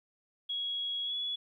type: tone with pitch glide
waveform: sine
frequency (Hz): 3324 to 3392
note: G#7 to G#7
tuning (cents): +1 to +36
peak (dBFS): -32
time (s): 0.49-1.36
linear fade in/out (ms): 10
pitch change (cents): +35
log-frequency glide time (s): 1.04-1.14
effects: 12-bit